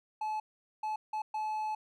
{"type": "tone bursts at uneven times", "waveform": "triangle", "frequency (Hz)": 861, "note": "A5", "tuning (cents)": -38, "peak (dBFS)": -30, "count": 4, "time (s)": [[0.21, 0.4], [0.83, 0.96], [1.13, 1.22], [1.34, 1.75]], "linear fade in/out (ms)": 5, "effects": []}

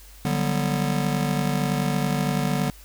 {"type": "chord", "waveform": "square", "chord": "G major seventh", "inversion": "second", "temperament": "just", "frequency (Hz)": [147, 183.75, 196, 245], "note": ["D3", "F#3", "G3", "B3"], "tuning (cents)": [2, -12, 0, -14], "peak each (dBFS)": [-26, -30, -29, -29], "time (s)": [0.25, 2.7], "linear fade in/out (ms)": 2, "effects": ["added 50 Hz sine -45 dBFS peak until 2.84 s", "white hiss -50 dBFS RMS until 2.84 s"]}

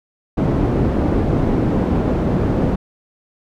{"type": "low-pass noise", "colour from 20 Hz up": "white", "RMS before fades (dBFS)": -17, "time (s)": [0.37, 2.76], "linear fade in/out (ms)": 10, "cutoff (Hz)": 320, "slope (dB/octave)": 12, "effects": []}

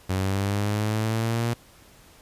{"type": "linear sweep", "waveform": "sawtooth", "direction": "up", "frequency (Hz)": [93.2, 118.7], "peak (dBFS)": -19, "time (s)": [0.09, 1.54], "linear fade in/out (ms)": 10, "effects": ["pink hiss -53 dBFS RMS until 2.21 s", "resampled to 32000 Hz"]}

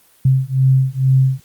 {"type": "beating tone pair", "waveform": "sine", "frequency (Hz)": [131.1, 133.3], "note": ["C3", "C3"], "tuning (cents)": [4, 33], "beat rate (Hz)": 2.2, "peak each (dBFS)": -14, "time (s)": [0.25, 1.4], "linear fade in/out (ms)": 5, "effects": ["white hiss -52 dBFS RMS until 1.44 s", "Opus 32 kbps"]}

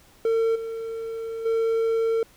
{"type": "tone with level steps", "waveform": "triangle", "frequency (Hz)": 452.9, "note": "A#4", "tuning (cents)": -50, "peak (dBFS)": [-17, -27, -18], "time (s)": [0.25, 2.23], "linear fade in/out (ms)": 2, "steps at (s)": [0.55, 1.45], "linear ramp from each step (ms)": 10, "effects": ["pink hiss -55 dBFS RMS until 2.36 s"]}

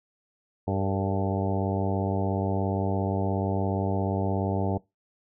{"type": "harmonic tone with a mistuned harmonic", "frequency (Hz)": 97.1, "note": "G2", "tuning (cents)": -16, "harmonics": [1, 2, 3, 4, 5, 6, 7, 8, 9], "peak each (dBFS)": [-28, -31, -33, -34, -35, -36, -36, -37, -38], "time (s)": [0.67, 4.78], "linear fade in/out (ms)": 10, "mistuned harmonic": 5, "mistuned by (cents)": -58, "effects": ["noise-tail reverb RT60 0.2 s tail -21 dB re dry"]}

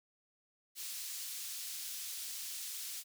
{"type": "high-pass noise", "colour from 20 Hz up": "pink", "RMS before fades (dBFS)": -43, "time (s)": [0.75, 3.04], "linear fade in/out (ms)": 50, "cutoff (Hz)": 4400, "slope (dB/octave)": 12, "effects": []}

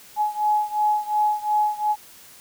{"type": "beating tone pair", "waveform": "sine", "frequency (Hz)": [843, 845.8], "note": ["G#5", "G#5"], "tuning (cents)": [26, 31], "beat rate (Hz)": 2.8, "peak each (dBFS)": [-21, -23], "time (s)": [0.16, 1.96], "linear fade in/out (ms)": 50, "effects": ["white hiss -47 dBFS RMS until 2.4 s"]}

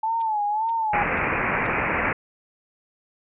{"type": "tone with vibrato", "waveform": "sine", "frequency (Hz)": 868, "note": "A5", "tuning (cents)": -24, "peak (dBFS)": -21, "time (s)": [0.03, 1.03], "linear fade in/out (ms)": 5, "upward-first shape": "sine", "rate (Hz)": 1.8, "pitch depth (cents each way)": 96}
{"type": "noise bursts", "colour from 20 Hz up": "violet", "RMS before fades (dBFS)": -29, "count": 4, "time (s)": [0.2, 1.672], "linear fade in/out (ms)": 5, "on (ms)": 23, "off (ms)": 460}
{"type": "low-pass noise", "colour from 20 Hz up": "white", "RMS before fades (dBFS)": -24, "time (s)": [0.93, 2.13], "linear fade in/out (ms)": 5, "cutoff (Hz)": 2500, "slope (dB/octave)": 96}
{"effects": ["resampled to 8000 Hz"]}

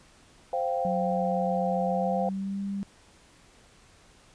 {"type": "chord", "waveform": "sine", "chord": "C suspended fourth", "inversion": "none", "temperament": "just", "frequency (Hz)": [523.3, 697.7, 784.9], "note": ["C5", "F5", "G5"], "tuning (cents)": [0, -2, 2], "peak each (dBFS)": [-29, -30, -31], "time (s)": [0.53, 2.29], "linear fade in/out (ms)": 2}
{"type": "tone with pitch glide", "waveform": "sine", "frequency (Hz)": [185, 198.28], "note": ["F#3", "G3"], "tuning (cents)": [0, 20], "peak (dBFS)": -29, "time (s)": [0.85, 2.83], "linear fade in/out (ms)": 0, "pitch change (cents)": 120, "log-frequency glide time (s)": [1.9, 2.61]}
{"effects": ["pink hiss -57 dBFS RMS until 4.34 s", "resampled to 22050 Hz"]}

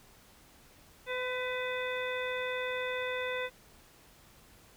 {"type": "harmonic tone with a mistuned harmonic", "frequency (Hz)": 505, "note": "B4", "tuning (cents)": 39, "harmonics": [1, 2, 3, 4, 5, 7], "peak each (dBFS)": [-35, -42, -41, -39, -42, -44], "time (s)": [1.06, 3.5], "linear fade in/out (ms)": 50, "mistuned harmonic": 4, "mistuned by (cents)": -26, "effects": ["pink hiss -59 dBFS RMS until 4.76 s"]}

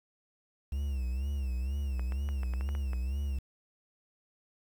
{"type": "tone with vibrato", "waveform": "triangle", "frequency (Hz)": 66.4, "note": "C2", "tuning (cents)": 26, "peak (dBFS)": -28, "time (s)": [0.72, 3.39], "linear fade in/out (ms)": 5, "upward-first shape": "sine", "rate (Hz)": 2.1, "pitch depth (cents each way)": 120}
{"type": "clicks", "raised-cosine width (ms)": 0.5, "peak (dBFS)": -29, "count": 9, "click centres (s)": [1.995, 2.122, 2.289, 2.433, 2.537, 2.61, 2.69, 2.751, 2.933]}
{"effects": ["9-bit"]}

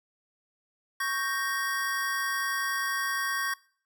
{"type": "chord", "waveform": "square", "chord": "G diminished", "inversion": "second", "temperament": "equal", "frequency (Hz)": [1108.7, 1568, 1864.7], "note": ["Db6", "G6", "Bb6"], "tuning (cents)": [0, 0, 0], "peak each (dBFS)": -33, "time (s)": [1, 3.54], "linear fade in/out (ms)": 5, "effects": ["noise-tail reverb RT60 0.5 s tail -22 dB re dry"]}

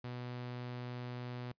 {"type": "tone", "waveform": "sawtooth", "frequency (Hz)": 123.2, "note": "B2", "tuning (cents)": -4, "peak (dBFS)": -37, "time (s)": [0.04, 1.52], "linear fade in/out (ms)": 5, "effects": ["noise-tail reverb RT60 0.1 s tail -24 dB re dry", "resampled to 11025 Hz"]}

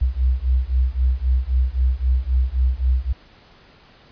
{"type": "beating tone pair", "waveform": "sine", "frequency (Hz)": [61.74, 65.54], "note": ["B1", "C2"], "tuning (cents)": [0, 4], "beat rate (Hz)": 3.8, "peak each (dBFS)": -19, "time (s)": [0.01, 3.13], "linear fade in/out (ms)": 10, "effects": ["pink hiss -50 dBFS RMS until 4.11 s", "resampled to 11025 Hz"]}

